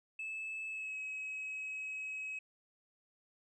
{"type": "tone with pitch glide", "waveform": "sine", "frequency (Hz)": [2611, 2556], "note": ["E7", "D#7"], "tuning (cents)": [-17, 46], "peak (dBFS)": -37, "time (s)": [0.19, 2.39], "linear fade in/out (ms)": 5, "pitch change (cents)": -37, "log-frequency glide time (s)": [0.68, 0.98], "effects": ["tanh soft clip ceiling -37 dBFS"]}